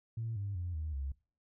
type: tone with pitch steps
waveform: sine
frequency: 113.7 / 100.13 / 88.18 / 77.66 / 68.39 Hz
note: A#2 / G2 / F2 / D#2 / C#2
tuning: -43 / +37 / +17 / -3 / -23 cents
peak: -34 dBFS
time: 0.17-1.12 s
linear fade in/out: 5 ms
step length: 190 ms
effects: noise-tail reverb RT60 0.4 s tail -23 dB re dry + tanh soft clip ceiling -30 dBFS